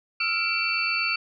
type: tone cluster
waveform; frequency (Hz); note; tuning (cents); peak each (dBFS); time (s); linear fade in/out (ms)
sine; 1306 / 1394 / 2334 / 2688 / 4510; E6 / F6 / D7 / E7 / C#8; -17 / -4 / -11 / +33 / +29; -34 / -33 / -29 / -26 / -29; 0.2-1.16; 5
effects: none